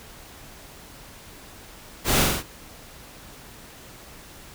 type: noise with echo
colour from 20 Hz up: pink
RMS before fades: -22 dBFS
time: 2.04-2.26 s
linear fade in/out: 50 ms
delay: 44 ms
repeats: 4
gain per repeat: -2 dB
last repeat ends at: 2.436 s
effects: pink hiss -45 dBFS RMS until 4.54 s